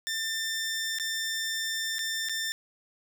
15% pulse tone with dropouts, 1790 Hz, A6, 29 cents sharp, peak -23 dBFS, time 0.07-2.52 s, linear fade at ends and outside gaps 0 ms, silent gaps 0.986-0.998 / 1.984-1.991 / 2.287-2.295 s, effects none

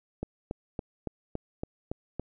click train, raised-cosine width 2 ms, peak -19 dBFS, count 8, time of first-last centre 0.23-2.196 s, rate 3.56 Hz, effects none

